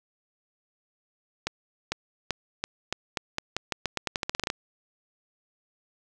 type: accelerating click train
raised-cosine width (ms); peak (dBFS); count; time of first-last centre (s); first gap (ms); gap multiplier
0.2; -10; 20; 1.47-4.501; 450; 0.86
effects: none